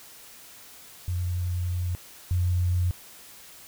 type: tone pair in turn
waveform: sine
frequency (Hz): 88.9 / 89.25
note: F2 / F2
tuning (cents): +31 / +38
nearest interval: unison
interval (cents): 7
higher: second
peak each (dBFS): -25 / -21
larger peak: second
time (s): 1.08-1.95 / 2.31-2.91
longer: first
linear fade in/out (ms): 0
effects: white hiss -48 dBFS RMS until 3.67 s